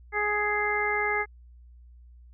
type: harmonic tone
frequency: 417.1 Hz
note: G#4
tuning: 7 cents sharp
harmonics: 1 / 2 / 3 / 4 / 5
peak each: -31 / -31 / -33 / -31 / -28 dBFS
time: 0.12-1.26 s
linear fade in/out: 50 ms
effects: added 60 Hz sine -48 dBFS peak until 2.33 s